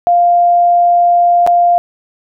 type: tone with dropouts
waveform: sine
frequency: 698.5 Hz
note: F5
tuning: in tune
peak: -6 dBFS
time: 0.07-1.78 s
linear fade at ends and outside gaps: 0 ms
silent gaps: 1.465-1.474 s
effects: none